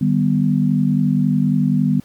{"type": "chord", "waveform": "sine", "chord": "Eb augmented", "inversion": "none", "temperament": "equal with one note detuned", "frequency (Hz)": [152.27, 196, 246.9], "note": ["Eb3", "G3", "B3"], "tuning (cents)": [-37, 0, 0], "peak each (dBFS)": -18, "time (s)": [0.01, 2], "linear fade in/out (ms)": 5, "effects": ["pink hiss -52 dBFS RMS until 2.04 s"]}